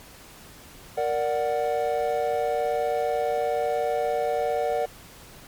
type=chord; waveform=triangle; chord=Bb augmented; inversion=none; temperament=equal; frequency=466.2 / 587.3 / 740 Hz; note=Bb4 / D5 / F#5; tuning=0 / 0 / 0 cents; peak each=-25 dBFS; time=0.97-4.86 s; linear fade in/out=10 ms; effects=pink hiss -47 dBFS RMS until 5.47 s + MP3 96 kbps